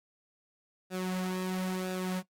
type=tone with flanger; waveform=sawtooth; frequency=185 Hz; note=F#3; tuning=in tune; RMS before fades=-33 dBFS; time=0.9-2.23 s; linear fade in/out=50 ms; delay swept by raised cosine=0.94 to 4.04 ms; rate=1 Hz; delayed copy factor=-0.65; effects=noise-tail reverb RT60 0.1 s tail -19 dB re dry + AAC 64 kbps